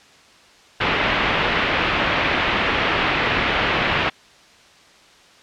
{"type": "low-pass noise", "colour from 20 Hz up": "white", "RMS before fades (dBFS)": -20, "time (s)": [0.8, 4.1], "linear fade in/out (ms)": 10, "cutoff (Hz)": 2900, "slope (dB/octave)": 24, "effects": ["white hiss -49 dBFS RMS until 5.42 s", "low-pass 5000 Hz 12 dB/octave"]}